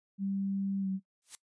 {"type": "tone with pitch glide", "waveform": "sine", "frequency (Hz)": [196, 190.97], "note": ["G3", "G3"], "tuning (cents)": [0, -45], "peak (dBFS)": -30, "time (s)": [0.18, 1], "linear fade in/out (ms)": 50, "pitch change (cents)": -45, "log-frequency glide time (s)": [0.8, 0.88]}
{"type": "noise with exponential growth", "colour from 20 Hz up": "blue", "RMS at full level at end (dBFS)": -38, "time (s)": [1.22, 1.35], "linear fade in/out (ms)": 0, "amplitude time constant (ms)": 27}
{"effects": ["noise-tail reverb RT60 0.1 s tail -20 dB re dry", "resampled to 22050 Hz"]}